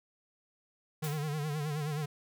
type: tone with vibrato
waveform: square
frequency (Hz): 150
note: D3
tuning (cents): +37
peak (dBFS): -33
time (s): 1.02-2.06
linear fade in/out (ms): 10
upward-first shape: sine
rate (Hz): 9.5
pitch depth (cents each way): 80
type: noise with exponential decay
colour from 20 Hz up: white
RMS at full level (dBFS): -40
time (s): 1.04-1.37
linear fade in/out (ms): 0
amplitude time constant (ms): 70
effects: none